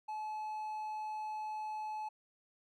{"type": "tone", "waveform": "triangle", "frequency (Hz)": 859, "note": "A5", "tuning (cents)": -42, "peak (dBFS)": -36, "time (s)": [0.08, 2.09], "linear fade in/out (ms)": 10, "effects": []}